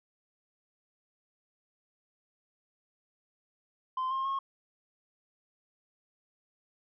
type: tone with pitch steps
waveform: sine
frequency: 1036 / 1065 / 1085 Hz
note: C6 / C6 / C#6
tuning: -17 / +30 / -37 cents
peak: -27 dBFS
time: 3.97-4.39 s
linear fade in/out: 5 ms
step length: 140 ms
effects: tanh soft clip ceiling -28 dBFS